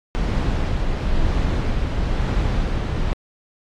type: noise with tremolo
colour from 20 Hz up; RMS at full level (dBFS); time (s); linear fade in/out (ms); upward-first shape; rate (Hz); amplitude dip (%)
brown; -19; 0.15-3.13; 0; sine; 1; 25
effects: low-pass 5000 Hz 12 dB/octave + AAC 48 kbps